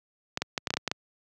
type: clicks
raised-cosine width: 0.2 ms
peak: -10 dBFS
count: 9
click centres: 0.374 / 0.42 / 0.578 / 0.672 / 0.705 / 0.739 / 0.77 / 0.877 / 0.915 s
effects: high-pass 100 Hz 12 dB/octave